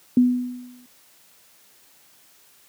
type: tone with exponential decay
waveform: sine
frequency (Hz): 247.9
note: B3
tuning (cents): +7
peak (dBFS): -10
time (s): 0.17-0.86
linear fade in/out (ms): 2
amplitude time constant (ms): 150
effects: white hiss -55 dBFS RMS until 2.68 s + high-pass 100 Hz 12 dB/octave